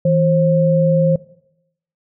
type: tone pair together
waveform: sine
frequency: 162.73 / 533 Hz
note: E3 / C5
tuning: -22 / +32 cents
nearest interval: octave + major sixth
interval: 2054 cents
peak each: -14 dBFS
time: 0.05-1.16 s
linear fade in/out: 5 ms
effects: noise-tail reverb RT60 0.8 s tail -19 dB re dry